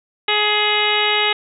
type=harmonic tone; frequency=419.9 Hz; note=G#4; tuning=19 cents sharp; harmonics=1 / 2 / 3 / 4 / 5 / 6 / 7 / 8 / 9; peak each=-24 / -23 / -26 / -27 / -21 / -24 / -21 / -26 / -24 dBFS; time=0.28-1.33 s; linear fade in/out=5 ms; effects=none